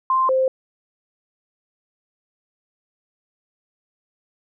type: tone pair in turn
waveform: sine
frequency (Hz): 1046.5 / 523.2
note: C6 / C5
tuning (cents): 0 / 0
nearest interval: octave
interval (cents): 1200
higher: first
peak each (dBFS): -15 / -15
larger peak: neither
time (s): 0.1-0.29 / 0.29-0.48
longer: neither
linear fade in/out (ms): 2
effects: none